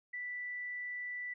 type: tone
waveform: sine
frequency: 1973 Hz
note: B6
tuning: 2 cents flat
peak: -38 dBFS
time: 0.13-1.34 s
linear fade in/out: 10 ms
effects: none